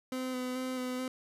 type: tone with vibrato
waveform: 30% pulse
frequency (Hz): 254.9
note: C4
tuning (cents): -45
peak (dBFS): -31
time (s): 0.12-1.08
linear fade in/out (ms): 2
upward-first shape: square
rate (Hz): 2.3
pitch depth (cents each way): 16
effects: resampled to 32000 Hz